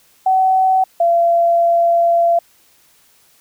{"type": "tone pair in turn", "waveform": "sine", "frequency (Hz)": [756, 682.2], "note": ["F#5", "F5"], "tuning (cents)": [37, -41], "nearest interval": "major second", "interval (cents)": 178, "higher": "first", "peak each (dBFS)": -10, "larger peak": "neither", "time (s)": [[0.26, 0.84], [1, 2.39]], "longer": "second", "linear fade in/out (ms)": 5, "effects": ["white hiss -53 dBFS RMS until 3.4 s"]}